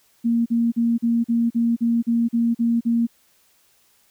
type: tone bursts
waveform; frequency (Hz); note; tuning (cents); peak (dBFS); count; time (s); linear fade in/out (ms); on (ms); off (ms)
sine; 233.1; A#3; 0; -16; 11; 0.24-3.07; 20; 220; 41
effects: white hiss -60 dBFS RMS until 4.1 s